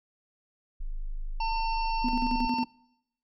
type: tone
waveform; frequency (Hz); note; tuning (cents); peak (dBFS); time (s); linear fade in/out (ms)
sine; 25.96; G#0; 0; -30; 0.8-2.48; 10
type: harmonic tone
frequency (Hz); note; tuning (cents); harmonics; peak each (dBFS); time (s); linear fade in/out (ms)
902; A5; +43; 1 / 3 / 5 / 6; -28 / -38 / -42 / -44; 1.4-2.64; 5
type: tone with tremolo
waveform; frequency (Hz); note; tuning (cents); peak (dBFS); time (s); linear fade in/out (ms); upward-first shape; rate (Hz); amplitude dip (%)
sine; 246.9; B3; 0; -26; 2.04-2.65; 5; square; 11; 70
effects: noise-tail reverb RT60 0.9 s tail -26 dB re dry